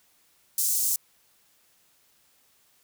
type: high-pass noise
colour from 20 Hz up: pink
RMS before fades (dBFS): -25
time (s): 0.58-0.96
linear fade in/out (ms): 2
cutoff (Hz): 6600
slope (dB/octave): 24
effects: white hiss -64 dBFS RMS until 2.83 s